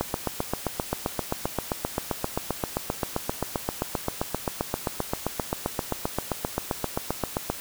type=click train; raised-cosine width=1 ms; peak=-10 dBFS; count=58; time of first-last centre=0.01-7.5 s; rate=7.61 Hz; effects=white hiss -38 dBFS RMS until 7.6 s